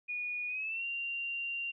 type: tone with pitch glide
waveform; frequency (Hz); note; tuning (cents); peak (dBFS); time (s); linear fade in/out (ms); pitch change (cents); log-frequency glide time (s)
sine; 2454 to 2770; D#7 to F7; -25 to -15; -34; 0.08-1.72; 20; +210; 0.48-0.85
effects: none